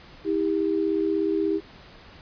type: tone pair together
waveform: sine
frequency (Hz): 322.1 / 398.7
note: E4 / G4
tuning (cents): -40 / +29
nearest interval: major third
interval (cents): 369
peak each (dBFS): -24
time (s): 0.24-1.61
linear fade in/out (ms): 50
effects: pink hiss -48 dBFS RMS until 2.21 s + resampled to 11025 Hz